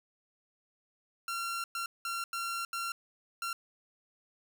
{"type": "tone bursts at uneven times", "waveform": "sawtooth", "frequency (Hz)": 1370, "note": "F6", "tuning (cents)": -34, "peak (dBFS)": -30, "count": 6, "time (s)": [[1.28, 1.64], [1.75, 1.86], [2.05, 2.24], [2.33, 2.65], [2.73, 2.92], [3.42, 3.53]], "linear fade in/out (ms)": 2, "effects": []}